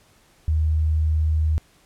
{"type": "tone", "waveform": "sine", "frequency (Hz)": 78.1, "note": "D#2", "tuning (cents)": 7, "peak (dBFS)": -17, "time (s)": [0.48, 1.58], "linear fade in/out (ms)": 0, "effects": ["pink hiss -57 dBFS RMS until 1.85 s", "low-pass 12000 Hz 12 dB/octave"]}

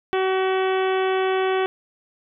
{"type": "harmonic tone", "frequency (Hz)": 378.2, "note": "F#4", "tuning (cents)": 38, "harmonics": [1, 2, 3, 4, 5, 6, 7, 8, 9], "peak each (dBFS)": [-20, -26, -30, -32, -34, -36, -37, -38, -39], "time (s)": [0.13, 1.66], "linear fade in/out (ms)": 0, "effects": []}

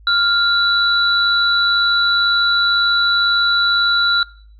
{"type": "tone pair together", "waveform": "sine", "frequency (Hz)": [1396.9, 3951], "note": ["F6", "B7"], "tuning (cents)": [0, 0], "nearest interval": "octave + tritone", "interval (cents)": 1800, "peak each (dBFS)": -15, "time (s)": [0.07, 4.23], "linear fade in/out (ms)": 2, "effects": ["noise-tail reverb RT60 0.5 s tail -21 dB re dry", "added 52 Hz sine -41 dBFS peak until 4.59 s"]}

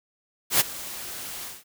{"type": "noise with ADSR envelope", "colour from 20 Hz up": "white", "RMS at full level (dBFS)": -17, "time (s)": [0.5, 1.64], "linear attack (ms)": 99, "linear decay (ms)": 24, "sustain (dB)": -19, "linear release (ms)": 190, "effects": []}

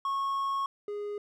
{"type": "tone pair in turn", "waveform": "triangle", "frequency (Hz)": [1097, 412.8], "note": ["C#6", "G#4"], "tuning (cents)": [-18, -10], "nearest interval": "octave + perfect fourth", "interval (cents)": 1692, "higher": "first", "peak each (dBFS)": [-26, -31], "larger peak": "first", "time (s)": [[0.05, 0.66], [0.88, 1.18]], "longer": "first", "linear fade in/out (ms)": 2, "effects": []}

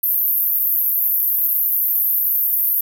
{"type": "band-pass noise", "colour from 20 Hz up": "white", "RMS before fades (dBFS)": -18, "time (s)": [0.03, 2.81], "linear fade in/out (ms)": 5, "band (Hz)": [12000, 15000], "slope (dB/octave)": 96, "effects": []}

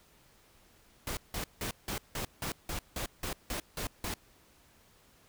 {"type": "noise bursts", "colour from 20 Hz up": "pink", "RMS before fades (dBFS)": -36, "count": 12, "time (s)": [1.07, 4.14], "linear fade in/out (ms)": 2, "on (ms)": 100, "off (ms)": 170, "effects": ["pink hiss -63 dBFS RMS until 5.28 s"]}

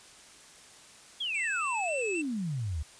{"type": "exponential sweep", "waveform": "sine", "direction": "down", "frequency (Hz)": [3423, 70.2], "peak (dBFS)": -30, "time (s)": [1.2, 2.83], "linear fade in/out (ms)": 10}
{"type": "tone with vibrato", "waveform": "square", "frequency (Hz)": 2637, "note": "E7", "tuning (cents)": 0, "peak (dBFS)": -33, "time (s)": [1.34, 2.22], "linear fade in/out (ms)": 10, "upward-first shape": "square", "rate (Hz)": 3.7, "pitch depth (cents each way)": 24}
{"effects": ["white hiss -53 dBFS RMS until 2.99 s", "resampled to 22050 Hz"]}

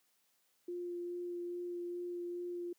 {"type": "tone with vibrato", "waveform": "sine", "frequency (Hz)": 350.8, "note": "F4", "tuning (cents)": 8, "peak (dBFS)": -38, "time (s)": [0.68, 2.73], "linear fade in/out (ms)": 5, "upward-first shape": "sine", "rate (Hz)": 2.4, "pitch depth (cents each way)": 10, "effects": ["white hiss -75 dBFS RMS until 2.78 s", "high-pass 150 Hz 12 dB/octave"]}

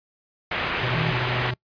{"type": "low-pass noise", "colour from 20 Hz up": "white", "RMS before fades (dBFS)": -27, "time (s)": [0.51, 1.51], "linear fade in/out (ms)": 5, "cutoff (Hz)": 2900, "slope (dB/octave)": 24}
{"type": "tone with tremolo", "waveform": "square", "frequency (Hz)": 124, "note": "B2", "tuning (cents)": 7, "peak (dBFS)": -25, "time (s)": [0.83, 1.54], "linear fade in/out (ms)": 5, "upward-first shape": "sine", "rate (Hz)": 13, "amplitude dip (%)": 40}
{"type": "tone", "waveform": "sine", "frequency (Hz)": 160.7, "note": "E3", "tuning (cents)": -44, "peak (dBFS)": -24, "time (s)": [0.94, 1.13], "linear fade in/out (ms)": 20}
{"effects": ["noise-tail reverb RT60 0.1 s tail -24 dB re dry", "resampled to 11025 Hz"]}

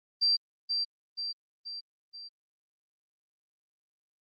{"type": "tone with echo", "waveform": "sine", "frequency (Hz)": 4706, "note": "D8", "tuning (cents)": 3, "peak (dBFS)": -22, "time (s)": [0.21, 0.37], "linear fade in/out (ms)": 20, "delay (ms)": 480, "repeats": 4, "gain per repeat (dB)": -5, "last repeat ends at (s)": 2.29, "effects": ["Opus 24 kbps"]}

